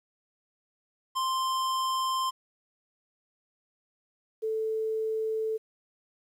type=tone pair in turn; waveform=square / sine; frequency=1046.5 / 440 Hz; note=C6 / A4; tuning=0 / 0 cents; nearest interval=octave + minor third; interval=1500 cents; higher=first; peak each=-27 dBFS; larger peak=neither; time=1.15-2.31 / 4.42-5.58 s; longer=neither; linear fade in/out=20 ms; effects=low-pass 11000 Hz 12 dB/octave + 10-bit